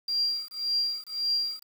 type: tone with tremolo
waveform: sine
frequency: 4759 Hz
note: D8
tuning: 22 cents sharp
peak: -22 dBFS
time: 0.08-1.63 s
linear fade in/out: 5 ms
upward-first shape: triangle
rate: 1.8 Hz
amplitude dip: 100%
effects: 8-bit